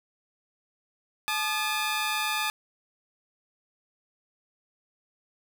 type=tone pair together; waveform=15% pulse; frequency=860 / 1216.2 Hz; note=A5 / D#6; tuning=-40 / -40 cents; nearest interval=tritone; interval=600 cents; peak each=-23 dBFS; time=1.28-2.5 s; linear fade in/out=0 ms; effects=none